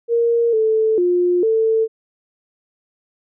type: tone with pitch steps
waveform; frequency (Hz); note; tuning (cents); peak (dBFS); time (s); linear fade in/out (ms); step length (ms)
sine; 467.2 / 439.5 / 355.1 / 445.1; A#4 / A4 / F4 / A4; +4 / -2 / +29 / +20; -13; 0.08-1.88; 50; 450
effects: none